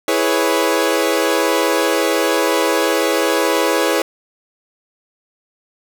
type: chord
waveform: sawtooth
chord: C# minor seventh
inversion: first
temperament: equal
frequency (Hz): 329.6 / 415.3 / 493.9 / 554.4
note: E4 / G#4 / B4 / C#5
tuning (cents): 0 / 0 / 0 / 0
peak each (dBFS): -16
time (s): 0.08-4.02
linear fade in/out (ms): 2
effects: none